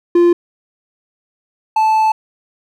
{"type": "tone pair in turn", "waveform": "triangle", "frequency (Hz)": [347, 874.4], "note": ["F4", "A5"], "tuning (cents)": [-11, -11], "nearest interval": "octave + major third", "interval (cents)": 1600, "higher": "second", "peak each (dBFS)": [-5, -8], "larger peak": "first", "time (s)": [[0.15, 0.33], [1.76, 2.12]], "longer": "second", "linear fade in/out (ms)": 5, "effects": []}